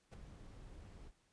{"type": "noise with ADSR envelope", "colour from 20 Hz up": "brown", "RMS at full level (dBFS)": -44, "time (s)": [0.11, 1.12], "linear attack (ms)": 27, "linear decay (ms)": 4, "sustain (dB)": -10, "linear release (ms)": 53, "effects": ["pink hiss -75 dBFS RMS until 1.32 s", "resampled to 22050 Hz"]}